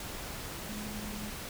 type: tone in noise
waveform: sine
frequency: 210.1 Hz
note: G#3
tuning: 20 cents sharp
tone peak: -40 dBFS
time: 0.69-1.3 s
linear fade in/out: 2 ms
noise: pink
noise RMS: -41 dBFS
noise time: 0-1.49 s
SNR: -2 dB
effects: none